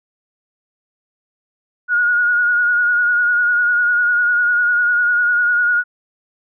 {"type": "tone with vibrato", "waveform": "sine", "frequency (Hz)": 1444, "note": "F#6", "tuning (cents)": -43, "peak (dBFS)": -12, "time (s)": [1.88, 5.84], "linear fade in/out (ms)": 50, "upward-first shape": "sine", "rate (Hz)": 10, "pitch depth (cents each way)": 34, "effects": []}